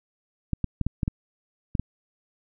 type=clicks; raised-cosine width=5 ms; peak=-12 dBFS; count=8; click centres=0.533 / 0.643 / 0.813 / 0.866 / 1.032 / 1.079 / 1.752 / 1.796 s; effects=none